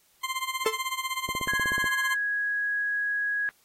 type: tone with tremolo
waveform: 20% pulse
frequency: 1046.5 Hz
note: C6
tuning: in tune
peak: -21 dBFS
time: 0.23-2.15 s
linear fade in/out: 10 ms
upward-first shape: sine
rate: 16 Hz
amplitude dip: 80%
type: tone with exponential decay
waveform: 45% pulse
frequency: 440 Hz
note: A4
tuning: in tune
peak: -19 dBFS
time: 0.66-0.78 s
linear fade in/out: 2 ms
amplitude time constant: 26 ms
type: click train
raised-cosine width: 2 ms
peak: -22 dBFS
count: 10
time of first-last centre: 1.29-1.842 s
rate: 16.3 Hz
type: tone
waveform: sine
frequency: 1661.2 Hz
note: G#6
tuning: in tune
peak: -25 dBFS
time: 1.48-3.49 s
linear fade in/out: 0 ms
effects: white hiss -64 dBFS RMS until 3.64 s + AAC 48 kbps